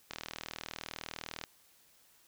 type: click train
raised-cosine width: 0.2 ms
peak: -21 dBFS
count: 54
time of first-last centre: 0.11-1.438 s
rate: 39.9 Hz
effects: white hiss -65 dBFS RMS until 2.27 s